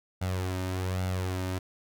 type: tone with flanger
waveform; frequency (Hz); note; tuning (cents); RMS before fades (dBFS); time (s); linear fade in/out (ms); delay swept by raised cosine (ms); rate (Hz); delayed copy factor
sawtooth; 92.5; F#2; 0; -31; 0.21-1.59; 10; 1.4 to 3.3; 1.2; +0.55
effects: none